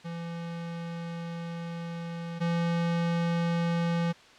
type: tone pair in turn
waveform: square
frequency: 168.8 / 169.56 Hz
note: E3 / E3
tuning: +41 / +49 cents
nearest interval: unison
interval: 8 cents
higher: second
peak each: -35 / -26 dBFS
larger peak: second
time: 0.04-2.4 / 2.4-4.13 s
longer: first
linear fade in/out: 20 ms
effects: white hiss -53 dBFS RMS until 4.38 s + low-pass 4000 Hz 12 dB/octave